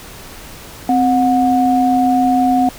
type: tone pair together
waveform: sine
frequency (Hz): 260 / 729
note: C4 / F#5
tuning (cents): -11 / -26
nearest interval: octave + tritone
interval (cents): 1785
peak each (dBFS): -13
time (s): 0.89-2.69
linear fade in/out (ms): 2
effects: pink hiss -35 dBFS RMS until 2.78 s